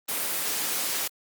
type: noise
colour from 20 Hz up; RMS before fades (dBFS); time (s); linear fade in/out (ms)
white; -28; 0.08-1.08; 10
effects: high-pass 200 Hz 12 dB/octave + Opus 24 kbps